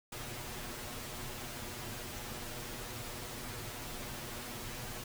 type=noise with comb filter; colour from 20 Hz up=pink; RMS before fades=-43 dBFS; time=0.12-5.04 s; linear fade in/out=5 ms; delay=8.3 ms; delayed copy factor=+0.7; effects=none